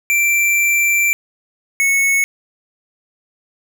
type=tone pair in turn; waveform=square; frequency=2349 / 2204 Hz; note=D7 / C#7; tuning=0 / -11 cents; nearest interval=minor second; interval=111 cents; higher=first; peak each=-13 dBFS; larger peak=neither; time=0.1-1.13 / 1.8-2.24 s; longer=first; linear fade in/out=0 ms; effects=none